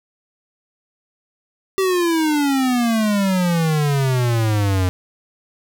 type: exponential sweep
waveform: square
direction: down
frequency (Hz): 389 to 90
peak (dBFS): -16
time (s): 1.78-4.89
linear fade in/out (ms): 0
effects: none